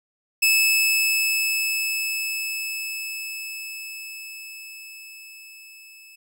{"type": "tone with level ramp", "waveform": "sawtooth", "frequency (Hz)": 2610, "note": "E7", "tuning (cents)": -18, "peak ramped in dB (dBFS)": [-12, -42], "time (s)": [0.42, 6.16], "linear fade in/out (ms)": 10, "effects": []}